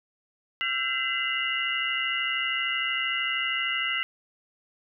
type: tone cluster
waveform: sine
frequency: 1349 / 1567 / 2036 / 2749 / 2882 Hz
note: E6 / G6 / C7 / F7 / F#7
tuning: +40 / -1 / -48 / -28 / -46 cents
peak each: -34 / -37 / -29 / -33 / -30 dBFS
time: 0.61-4.03 s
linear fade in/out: 0 ms
effects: none